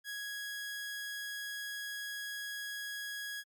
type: tone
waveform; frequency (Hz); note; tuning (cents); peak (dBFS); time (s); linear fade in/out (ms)
sawtooth; 1661.2; G#6; 0; -35; 0.04-3.44; 50
effects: MP3 96 kbps